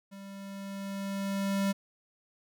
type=tone with level ramp; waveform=square; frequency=196.8 Hz; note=G3; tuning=7 cents sharp; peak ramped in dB=-45 to -26 dBFS; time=0.11-1.73 s; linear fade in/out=20 ms; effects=none